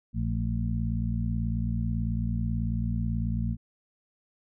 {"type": "harmonic tone with a mistuned harmonic", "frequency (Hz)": 58.27, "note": "A#1", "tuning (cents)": 0, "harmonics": [1, 2, 3, 4], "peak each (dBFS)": [-30, -30, -34, -33], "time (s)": [0.13, 3.57], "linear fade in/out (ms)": 50, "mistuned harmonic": 4, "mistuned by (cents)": -67, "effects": []}